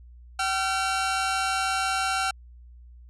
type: tone pair together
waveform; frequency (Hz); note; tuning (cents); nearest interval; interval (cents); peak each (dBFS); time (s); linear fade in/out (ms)
sawtooth; 767 / 1368; G5 / F6; -38 / -36; minor seventh; 1002; -23 / -23; 0.39-2.31; 5
effects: added 60 Hz sine -45 dBFS peak until 3.09 s + resampled to 24000 Hz